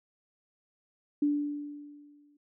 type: tone with exponential decay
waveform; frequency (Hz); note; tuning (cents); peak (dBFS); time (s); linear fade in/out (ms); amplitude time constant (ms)
sine; 291.7; D4; -12; -22; 1.22-2.37; 5; 250
effects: none